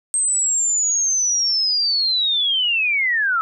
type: linear sweep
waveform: sine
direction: down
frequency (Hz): 8372 to 1285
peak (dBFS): -16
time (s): 0.14-3.41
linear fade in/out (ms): 0
effects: none